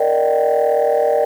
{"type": "chord", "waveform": "sine", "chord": "Eb major seventh", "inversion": "second", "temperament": "just", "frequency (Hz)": [466.7, 583.4, 622.3, 777.8], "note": ["Bb4", "D5", "Eb5", "G5"], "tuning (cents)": [2, -12, 0, -14], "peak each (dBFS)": [-16, -16, -18, -19], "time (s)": [0, 1.25], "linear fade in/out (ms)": 5, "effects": ["tanh soft clip ceiling -7 dBFS", "7-bit"]}